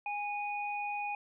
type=tone pair together; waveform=sine; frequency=823.3 / 2474 Hz; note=G#5 / D#7; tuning=-15 / -10 cents; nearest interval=octave + perfect fifth; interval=1905 cents; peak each=-35 / -38 dBFS; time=0.06-1.15 s; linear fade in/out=2 ms; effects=none